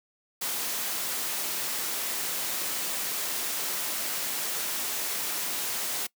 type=noise; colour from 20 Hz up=white; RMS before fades=-31 dBFS; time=0.41-6.07 s; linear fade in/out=10 ms; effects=noise-tail reverb RT60 0.1 s tail -22 dB re dry + high-pass 200 Hz 12 dB/octave